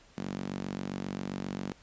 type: tone with high-pass filter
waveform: sawtooth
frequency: 47.49 Hz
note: F#1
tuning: 46 cents sharp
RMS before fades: -37 dBFS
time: 0.17-1.72 s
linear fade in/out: 0 ms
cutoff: 200 Hz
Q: 2.6
effects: pink hiss -59 dBFS RMS until 1.82 s + resampled to 16000 Hz